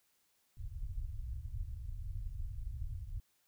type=low-pass noise; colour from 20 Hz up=pink; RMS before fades=-41 dBFS; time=0.57-3.2 s; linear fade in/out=2 ms; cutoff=110 Hz; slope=48 dB/octave; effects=white hiss -75 dBFS RMS until 3.47 s